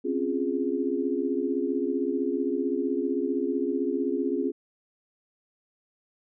sine chord, Db major seventh, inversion third, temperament equal, 261.6 / 277.2 / 349.2 / 415.3 Hz, C4 / Db4 / F4 / Ab4, 0 / 0 / 0 / 0 cents, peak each -30 dBFS, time 0.04-4.52 s, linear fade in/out 20 ms, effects none

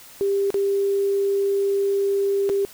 sine tone with dropouts, 396.9 Hz, G4, 22 cents sharp, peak -18 dBFS, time 0.21-2.65 s, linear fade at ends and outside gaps 0 ms, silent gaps 0.504-0.543 / 2.492-2.498 s, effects white hiss -45 dBFS RMS until 2.73 s

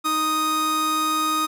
45% pulse tone pair together, 311.1 / 1244.4 Hz, D#4 / D#6, 0 / 0 cents, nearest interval 2 octaves, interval 2400 cents, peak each -28 / -21 dBFS, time 0.04-1.47 s, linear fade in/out 20 ms, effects none

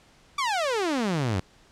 sawtooth exponential sweep, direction down, 1184 to 87.3 Hz, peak -20 dBFS, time 0.38-1.4 s, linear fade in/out 5 ms, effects pink hiss -57 dBFS RMS until 1.71 s + low-pass 7000 Hz 12 dB/octave

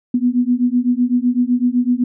sine beating tone pair, 242.2 / 250.1 Hz, B3 / B3, -34 / +22 cents, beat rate 7.9 Hz, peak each -16 dBFS, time 0.14-2.04 s, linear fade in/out 5 ms, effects none

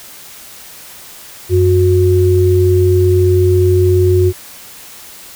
sine tone pair together, 92.9 / 364.2 Hz, F#2 / F#4, +7 / -27 cents, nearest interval 2 octaves, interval 2366 cents, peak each -10 dBFS, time 1.49-4.33 s, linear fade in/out 50 ms, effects white hiss -35 dBFS RMS until 5.35 s

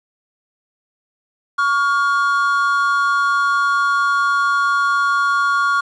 triangle tone pair together, 1123.9 / 1413 Hz, C#6 / F6, +24 / +20 cents, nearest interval major third, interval 396 cents, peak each -15 dBFS, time 1.58-5.81 s, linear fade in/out 10 ms, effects resampled to 22050 Hz + 8-bit

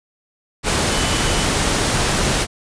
sine tone in noise, 3000 Hz, F#7, 23 cents sharp, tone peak -29 dBFS, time 0.88-1.48 s, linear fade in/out 50 ms, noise pink, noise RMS -18 dBFS, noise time 0.63-2.47 s, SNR -14 dB, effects resampled to 22050 Hz

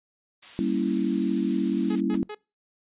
blue noise, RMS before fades -37 dBFS, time 0.42-2.01 s, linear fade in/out 10 ms
sine chord, G diminished seventh, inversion none, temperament equal, 196 / 233.1 / 277.2 / 329.6 Hz, G3 / Bb3 / Db4 / Fb4, 0 / 0 / 0 / 0 cents, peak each -28 dBFS, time 0.59-2.23 s, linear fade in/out 0 ms
sawtooth tone bursts, 421.7 Hz, G#4, 26 cents sharp, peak -30 dBFS, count 3, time 1.9-2.348 s, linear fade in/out 5 ms, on 56 ms, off 140 ms
pink noise with exponential decay, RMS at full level -35 dBFS, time 2.14-2.22 s, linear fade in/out 2 ms, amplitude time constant 16 ms
effects noise-tail reverb RT60 0.3 s tail -24 dB re dry + resampled to 8000 Hz

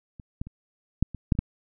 clicks, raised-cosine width 5 ms, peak -29 / -18 / -28 / -8 / -23 / -6 / -30 / -11 dBFS, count 8, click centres 0.198 / 0.415 / 0.47 / 1.026 / 1.147 / 1.322 / 1.352 / 1.39 s, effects none

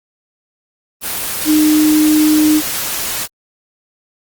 sine tone in noise, 306.3 Hz, D#4, 27 cents flat, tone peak -8 dBFS, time 1.45-2.62 s, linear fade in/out 50 ms, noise white, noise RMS -20 dBFS, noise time 1.01-3.28 s, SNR +9 dB, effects Opus 24 kbps

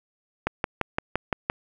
click train, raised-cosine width 0.5 ms, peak -8 dBFS, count 7, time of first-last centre 0.47-1.499 s, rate 5.83 Hz, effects 8-bit

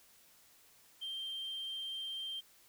sine tone, 3158 Hz, G7, 12 cents sharp, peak -37 dBFS, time 1.01-2.41 s, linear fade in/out 20 ms, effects tanh soft clip ceiling -36 dBFS + white hiss -64 dBFS RMS until 2.68 s

